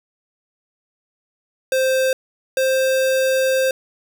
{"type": "tone pair in turn", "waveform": "square", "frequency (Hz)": [523.3, 525.8], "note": ["C5", "C5"], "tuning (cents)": [0, 8], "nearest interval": "unison", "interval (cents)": 8, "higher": "second", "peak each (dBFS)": [-16, -16], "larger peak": "neither", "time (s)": [[1.72, 2.13], [2.57, 3.71]], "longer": "second", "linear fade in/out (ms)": 2, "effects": []}